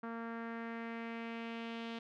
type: tone with low-pass filter sweep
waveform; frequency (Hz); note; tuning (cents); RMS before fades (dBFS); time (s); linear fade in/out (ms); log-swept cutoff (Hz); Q
sawtooth; 230; A#3; -23; -43; 0.03-1.99; 5; 1400 to 3400; 2.3
effects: none